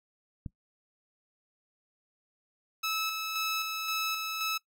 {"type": "click", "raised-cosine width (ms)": 5, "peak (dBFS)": -25, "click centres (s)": 0.462}
{"type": "tone with tremolo", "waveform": "15% pulse", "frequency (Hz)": 1302, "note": "E6", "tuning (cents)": -22, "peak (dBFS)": -23, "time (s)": [2.83, 4.58], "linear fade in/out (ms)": 10, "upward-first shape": "square", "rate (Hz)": 1.9, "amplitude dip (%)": 35}
{"effects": ["noise-tail reverb RT60 0.1 s tail -20 dB re dry"]}